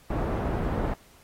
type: low-pass noise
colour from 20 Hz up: pink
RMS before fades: -28 dBFS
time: 0.1-0.94 s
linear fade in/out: 5 ms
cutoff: 900 Hz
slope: 12 dB/octave
effects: pink hiss -57 dBFS RMS until 1.23 s + AAC 48 kbps